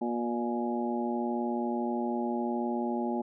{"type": "harmonic tone with a mistuned harmonic", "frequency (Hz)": 119.2, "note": "A#2", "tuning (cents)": 39, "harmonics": [2, 3, 4, 5, 6, 7], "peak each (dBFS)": [-31, -34, -45, -39, -42, -36], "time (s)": [0.01, 3.22], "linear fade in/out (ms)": 10, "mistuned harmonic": 6, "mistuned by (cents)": -33, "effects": []}